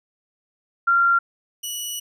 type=tone pair in turn; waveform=sine / 15% pulse; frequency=1382 / 2939 Hz; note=F6 / F#7; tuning=-19 / -12 cents; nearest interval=octave + minor second; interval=1307 cents; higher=second; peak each=-14 / -20 dBFS; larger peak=first; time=0.87-1.19 / 1.63-2 s; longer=second; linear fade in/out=10 ms; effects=none